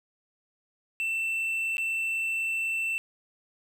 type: tone with dropouts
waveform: triangle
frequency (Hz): 2676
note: E7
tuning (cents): +25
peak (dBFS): -25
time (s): 1-2.98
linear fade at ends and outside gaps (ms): 0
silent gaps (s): 1.769-1.781
effects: none